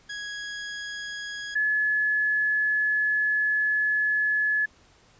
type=tone pair in turn; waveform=sawtooth / sine; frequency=1661.2 / 1709.9 Hz; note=G#6 / A6; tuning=0 / -50 cents; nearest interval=minor second; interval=50 cents; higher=second; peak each=-29 / -21 dBFS; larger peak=second; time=0.09-1.55 / 1.55-4.66 s; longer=second; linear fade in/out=10 ms; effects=pink hiss -58 dBFS RMS until 5.19 s + resampled to 16000 Hz